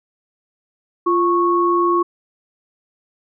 sine tone pair together, 347.4 / 1103 Hz, F4 / C#6, -9 / -9 cents, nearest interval octave + minor sixth, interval 2000 cents, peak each -16 dBFS, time 1.06-2.03 s, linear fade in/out 10 ms, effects none

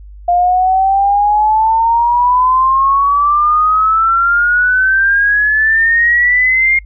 sine exponential sweep, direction up, 698.5 to 2134 Hz, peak -8 dBFS, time 0.28-6.79 s, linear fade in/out 5 ms, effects noise-tail reverb RT60 0.1 s tail -25 dB re dry + added 50 Hz sine -31 dBFS peak until 6.85 s

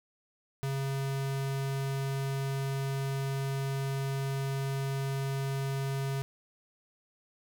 square tone, 136.4 Hz, C#3, 28 cents flat, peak -31 dBFS, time 0.63-6.22 s, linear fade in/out 0 ms, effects none

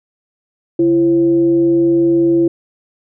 sine tone with frequency modulation, 337.4 Hz, E4, 40 cents sharp, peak -9 dBFS, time 0.79-2.48 s, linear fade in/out 5 ms, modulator 197 Hz, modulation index 0.31, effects none

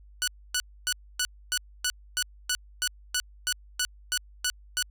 10% pulse tone bursts, 1480 Hz, F#6, in tune, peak -16 dBFS, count 15, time 0.22-4.825 s, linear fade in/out 0 ms, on 55 ms, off 270 ms, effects added 50 Hz sine -49 dBFS peak until 4.9 s

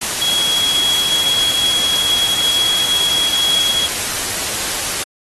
sine tone in noise, 3322 Hz, G#7, in tune, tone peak -14 dBFS, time 0.21-3.87 s, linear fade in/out 10 ms, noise white, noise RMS -20 dBFS, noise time 0.01-5.04 s, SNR +3 dB, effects low-pass 12000 Hz 12 dB/octave + AAC 32 kbps

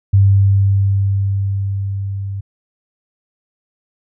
sine tone with level ramp, 98.5 Hz, G2, 9 cents sharp, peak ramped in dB -6 to -21 dBFS, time 0.13-2.41 s, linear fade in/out 10 ms, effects none

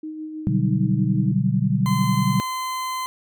sine tone with tremolo, 311.1 Hz, D#4, in tune, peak -28 dBFS, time 0.03-1.32 s, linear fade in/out 5 ms, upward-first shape sine, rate 6.3 Hz, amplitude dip 35%
sine chord, G major seventh, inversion first, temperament equal, 123.47 / 146.83 / 185 / 196 Hz, B2 / D3 / F#3 / G3, 0 / 0 / 0 / 0 cents, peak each -23 dBFS, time 0.47-2.4 s, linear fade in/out 0 ms
40% pulse tone, 1030 Hz, C6, 28 cents flat, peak -24 dBFS, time 1.86-3.06 s, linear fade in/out 0 ms
effects none

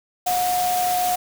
sine tone in noise, 723 Hz, F#5, 40 cents flat, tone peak -19 dBFS, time 0.26-1.16 s, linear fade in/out 10 ms, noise white, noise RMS -28 dBFS, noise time 0.26-1.16 s, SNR +6 dB, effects none

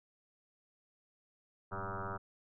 sine tone with frequency modulation, 675 Hz, E5, 41 cents sharp, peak -37 dBFS, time 1.71-2.18 s, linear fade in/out 20 ms, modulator 95.1 Hz, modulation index 7.9, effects none

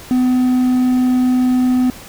triangle tone, 252.5 Hz, B3, 39 cents sharp, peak -9 dBFS, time 0.11-1.9 s, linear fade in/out 0 ms, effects pink hiss -36 dBFS RMS until 2.08 s

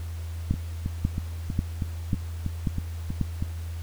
two click trains, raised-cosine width 5 ms, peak -16 / -11 dBFS, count 10 / 6, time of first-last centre 0.54-3.425 / 0.51-3.213 s, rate 3.12 / 1.85 Hz, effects added 83 Hz sine -31 dBFS peak until 3.82 s + pink hiss -49 dBFS RMS until 3.82 s

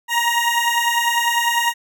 20% pulse beating tone pair, 938 / 948 Hz, A#5 / A#5, +11 / +29 cents, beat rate 10 Hz, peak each -14 / -15 dBFS, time 0.08-1.74 s, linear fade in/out 50 ms, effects none

